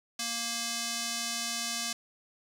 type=tone with band-pass filter; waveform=square; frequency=233.1 Hz; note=A#3; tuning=in tune; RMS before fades=-34 dBFS; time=0.19-1.93 s; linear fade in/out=5 ms; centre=6000 Hz; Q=1.2; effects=none